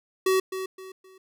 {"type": "tone with echo", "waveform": "square", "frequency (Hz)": 377.9, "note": "F#4", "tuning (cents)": 37, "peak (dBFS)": -20, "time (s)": [0.26, 0.4], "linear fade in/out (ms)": 5, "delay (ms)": 260, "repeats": 3, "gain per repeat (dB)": -10, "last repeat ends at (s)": 1.18, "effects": []}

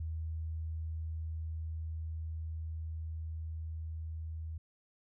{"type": "tone with level ramp", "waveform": "sine", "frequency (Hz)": 80, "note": "D#2", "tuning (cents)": 49, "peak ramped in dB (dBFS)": [-35, -38], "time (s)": [0, 4.58], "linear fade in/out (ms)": 5, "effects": []}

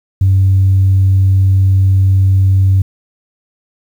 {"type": "tone", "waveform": "sine", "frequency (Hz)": 95.8, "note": "G2", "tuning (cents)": -39, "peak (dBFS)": -5, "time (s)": [0.21, 2.82], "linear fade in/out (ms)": 5, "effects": ["tanh soft clip ceiling -3 dBFS", "7-bit"]}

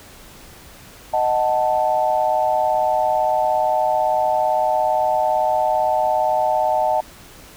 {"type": "chord", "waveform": "sine", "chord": "D# diminished", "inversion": "none", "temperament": "equal", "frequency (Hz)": [622.3, 740, 880], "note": ["D#5", "F#5", "A5"], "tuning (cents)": [0, 0, 0], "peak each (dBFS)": -20, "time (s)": [1.13, 7.01], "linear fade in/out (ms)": 10, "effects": ["pink hiss -43 dBFS RMS until 7.56 s"]}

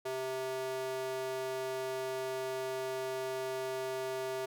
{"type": "tone with high-pass filter", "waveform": "square", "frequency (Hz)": 130.81, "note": "C3", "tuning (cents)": 0, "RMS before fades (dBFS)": -37, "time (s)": [0.05, 4.46], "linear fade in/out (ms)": 10, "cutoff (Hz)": 490, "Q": 5.4, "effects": []}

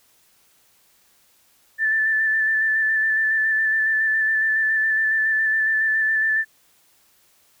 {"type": "tone with vibrato", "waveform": "sine", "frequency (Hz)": 1760, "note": "A6", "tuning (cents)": 0, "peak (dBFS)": -17, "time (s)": [1.78, 6.45], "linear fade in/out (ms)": 50, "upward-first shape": "square", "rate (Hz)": 7.2, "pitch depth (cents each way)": 16, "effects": ["white hiss -59 dBFS RMS until 7.6 s"]}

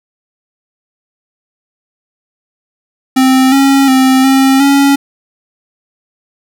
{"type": "tone with pitch steps", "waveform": "square", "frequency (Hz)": [261.4, 273.5, 262, 267.7, 278.6], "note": ["C4", "C#4", "C4", "C4", "C#4"], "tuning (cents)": [-1, -23, 2, 40, 9], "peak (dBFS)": -6, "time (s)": [3.16, 4.96], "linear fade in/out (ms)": 10, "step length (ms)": 360, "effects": []}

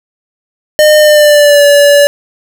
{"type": "tone with pitch glide", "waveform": "square", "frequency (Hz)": [608, 574.9], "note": ["D#5", "D5"], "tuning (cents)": [-40, -37], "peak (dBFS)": -3, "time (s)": [0.79, 2.07], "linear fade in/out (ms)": 0, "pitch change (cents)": -97, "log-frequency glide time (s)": [0.98, 1.65], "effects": []}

